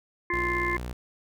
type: harmonic tone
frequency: 349.2 Hz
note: F4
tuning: in tune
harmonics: 1 / 3 / 5 / 6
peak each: -31 / -30 / -33 / -29 dBFS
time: 0.3-0.77 s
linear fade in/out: 2 ms
type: tone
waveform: sawtooth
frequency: 61 Hz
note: B1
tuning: 21 cents flat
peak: -29 dBFS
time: 0.33-0.93 s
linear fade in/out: 5 ms
effects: none